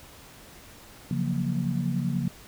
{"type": "chord", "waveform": "sine", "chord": "Gb major seventh", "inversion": "second", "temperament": "equal", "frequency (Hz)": [138.59, 174.61, 185, 233.1], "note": ["Db3", "F3", "Gb3", "Bb3"], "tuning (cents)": [0, 0, 0, 0], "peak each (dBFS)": [-29, -29, -33, -31], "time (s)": [1.11, 2.28], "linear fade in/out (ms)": 2, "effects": ["pink hiss -49 dBFS RMS until 2.47 s"]}